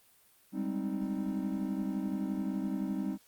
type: chord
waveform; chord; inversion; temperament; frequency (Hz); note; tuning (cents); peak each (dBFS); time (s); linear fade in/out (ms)
triangle; Ab major seventh; third; equal; 196 / 207.7 / 261.6 / 311.1; G3 / Ab3 / C4 / Eb4; 0 / 0 / 0 / 0; -33 / -39 / -35 / -36; 0.52-3.18; 50
effects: white hiss -64 dBFS RMS until 3.27 s + Opus 32 kbps